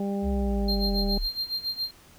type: harmonic tone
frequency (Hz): 199.2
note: G3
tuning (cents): +28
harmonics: 1 / 2 / 3 / 4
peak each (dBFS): -27 / -33 / -37 / -39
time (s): 0-1.18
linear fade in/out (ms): 2
type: exponential sweep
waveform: sine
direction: down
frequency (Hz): 69.3 to 34.65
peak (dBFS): -26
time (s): 0.22-1.29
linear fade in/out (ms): 50
type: tone with tremolo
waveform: triangle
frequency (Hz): 4186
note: C8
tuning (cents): 0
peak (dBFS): -24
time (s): 0.68-1.91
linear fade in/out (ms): 5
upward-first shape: sine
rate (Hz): 7.2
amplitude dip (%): 85
effects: pink hiss -54 dBFS RMS until 2.18 s